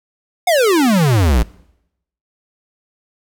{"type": "exponential sweep", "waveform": "square", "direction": "down", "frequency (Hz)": [746, 52.3], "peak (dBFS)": -11, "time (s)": [0.47, 1.43], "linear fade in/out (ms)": 5, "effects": ["noise-tail reverb RT60 0.8 s tail -22 dB re dry"]}